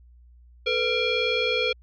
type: tone with frequency modulation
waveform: sine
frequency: 1438 Hz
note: F#6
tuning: 50 cents flat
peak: -21 dBFS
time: 0.66-1.73 s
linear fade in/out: 10 ms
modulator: 939 Hz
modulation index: 2.4
effects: added 60 Hz sine -49 dBFS peak until 1.82 s